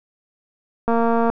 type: click train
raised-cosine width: 1 ms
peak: -7 dBFS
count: 98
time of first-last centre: 0.88-1.3 s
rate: 231 Hz
effects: none